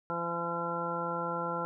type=harmonic tone; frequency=170.3 Hz; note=F3; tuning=43 cents flat; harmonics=1 / 2 / 3 / 4 / 5 / 6 / 8; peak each=-40 / -42 / -37 / -44 / -39 / -39 / -36 dBFS; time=0.1-1.65 s; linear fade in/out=0 ms; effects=none